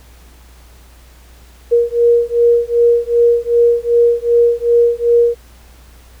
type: beating tone pair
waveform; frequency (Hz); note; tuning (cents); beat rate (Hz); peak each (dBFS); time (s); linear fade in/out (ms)
sine; 471.5 / 474.1; A#4 / A#4; +20 / +29; 2.6; -12; 1.71-5.35; 20
effects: added 60 Hz sine -40 dBFS peak until 6.2 s + pink hiss -47 dBFS RMS until 6.2 s